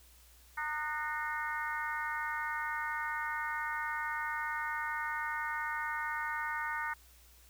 harmonic tone with a mistuned harmonic, 306 Hz, D#4, 29 cents flat, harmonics 3 / 4 / 5 / 6 / 7, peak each -39 / -41 / -39 / -39 / -45 dBFS, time 0.57-6.94 s, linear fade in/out 10 ms, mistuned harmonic 5, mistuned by -57 cents, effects added 60 Hz sine -60 dBFS peak until 7.49 s + white hiss -62 dBFS RMS until 7.49 s

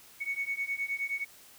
sine beating tone pair, 2217 / 2226.6 Hz, C#7 / C#7, 0 / +7 cents, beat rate 9.6 Hz, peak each -34 / -33 dBFS, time 0.2-1.25 s, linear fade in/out 20 ms, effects tanh soft clip ceiling -23 dBFS + white hiss -55 dBFS RMS until 1.58 s

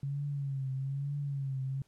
sine tone with vibrato, 138 Hz, C#3, 7 cents flat, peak -32 dBFS, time 0.03-1.82 s, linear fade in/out 2 ms, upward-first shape triangle, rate 1.1 Hz, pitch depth 82 cents each way, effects pink hiss -71 dBFS RMS until 1.87 s + low-pass 11000 Hz 12 dB/octave

